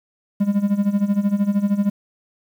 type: tone with tremolo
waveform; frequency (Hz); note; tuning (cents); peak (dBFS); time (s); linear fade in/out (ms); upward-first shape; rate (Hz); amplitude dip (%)
triangle; 202.2; G#3; -46; -11; 0.4-1.9; 10; sine; 13; 80
effects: 8-bit